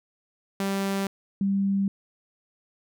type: tone pair in turn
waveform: sawtooth / sine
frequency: 196 / 196.81 Hz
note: G3 / G3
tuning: 0 / +7 cents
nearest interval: unison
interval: 7 cents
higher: second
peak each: -21 / -21 dBFS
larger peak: neither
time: 0.6-1.07 / 1.41-1.88 s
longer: neither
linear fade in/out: 2 ms
effects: none